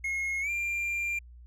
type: tone with pitch glide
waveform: triangle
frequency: 2161 to 2384 Hz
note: C#7 to D7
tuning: -45 to +25 cents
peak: -27 dBFS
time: 0.04-1.19 s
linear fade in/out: 5 ms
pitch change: +170 cents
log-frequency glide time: 0.41-0.5 s
effects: added 60 Hz sine -47 dBFS peak until 1.46 s